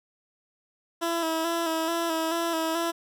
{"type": "tone with vibrato", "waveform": "15% pulse", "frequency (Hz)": 329.6, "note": "E4", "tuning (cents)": 0, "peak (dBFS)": -19, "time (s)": [1.01, 2.92], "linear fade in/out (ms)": 20, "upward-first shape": "square", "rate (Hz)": 2.3, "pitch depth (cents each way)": 34, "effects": []}